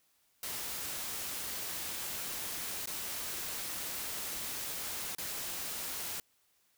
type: noise with dropouts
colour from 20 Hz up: white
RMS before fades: -39 dBFS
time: 0.43-6.2 s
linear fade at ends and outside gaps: 1 ms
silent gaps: 2.858-2.873 / 5.15-5.183 s
effects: white hiss -72 dBFS RMS until 6.77 s